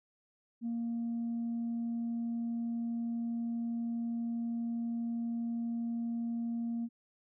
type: tone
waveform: sine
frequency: 233.1 Hz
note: A#3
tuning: in tune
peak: -31 dBFS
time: 0.61-6.89 s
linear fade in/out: 50 ms
effects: tanh soft clip ceiling -30 dBFS